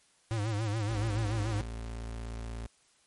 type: tone with vibrato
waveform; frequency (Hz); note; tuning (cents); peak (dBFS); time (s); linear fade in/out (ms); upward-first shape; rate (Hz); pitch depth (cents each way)
square; 107.7; A2; -37; -30; 0.31-1.61; 0; sine; 7; 110
type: tone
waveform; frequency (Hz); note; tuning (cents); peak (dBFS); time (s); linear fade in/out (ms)
35% pulse; 56.7; A#1; -47; -35; 0.89-2.67; 10
effects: white hiss -66 dBFS RMS until 3.06 s + MP3 48 kbps